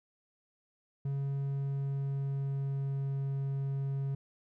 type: tone with pitch glide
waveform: triangle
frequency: 138.59 to 137.32 Hz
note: C#3 to C#3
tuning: 0 to -16 cents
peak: -29 dBFS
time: 1.05-4.15 s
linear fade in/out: 5 ms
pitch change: -16 cents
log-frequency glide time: 1.39-3.22 s
effects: none